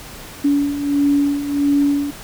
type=beating tone pair; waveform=sine; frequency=283.9 / 285.4 Hz; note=C#4 / D4; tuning=+41 / -49 cents; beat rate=1.5 Hz; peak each=-21 / -15 dBFS; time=0.44-2.11 s; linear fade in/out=10 ms; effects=pink hiss -36 dBFS RMS until 2.23 s